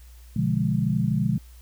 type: chord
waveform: sine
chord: B diminished seventh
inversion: none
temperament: equal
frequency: 123.47 / 146.83 / 174.61 / 207.7 Hz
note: B2 / D3 / F3 / Ab3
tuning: 0 / 0 / 0 / 0 cents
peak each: -26 dBFS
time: 0.36-1.38 s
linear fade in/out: 5 ms
effects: added 60 Hz sine -44 dBFS peak until 1.61 s + white hiss -57 dBFS RMS until 1.61 s